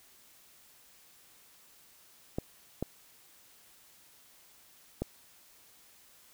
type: clicks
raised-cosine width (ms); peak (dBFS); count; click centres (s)
2; -18; 3; 2.385 / 2.826 / 5.02
effects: white hiss -60 dBFS RMS until 6.33 s